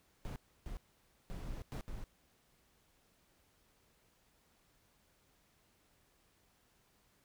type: noise bursts at uneven times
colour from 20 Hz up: brown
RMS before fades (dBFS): -43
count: 5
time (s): 0.25-0.36 / 0.66-0.77 / 1.3-1.62 / 1.72-1.81 / 1.88-2.04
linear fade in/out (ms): 0
effects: pink hiss -72 dBFS RMS until 7.24 s